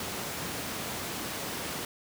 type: high-pass noise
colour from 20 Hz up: pink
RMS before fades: -36 dBFS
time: 0-1.85 s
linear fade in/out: 2 ms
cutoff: 120 Hz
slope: 12 dB/octave
effects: none